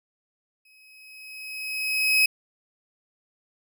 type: tone with exponential growth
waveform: 35% pulse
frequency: 2545 Hz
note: D#7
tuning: 39 cents sharp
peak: -14 dBFS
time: 0.65-2.26 s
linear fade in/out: 5 ms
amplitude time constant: 350 ms
effects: none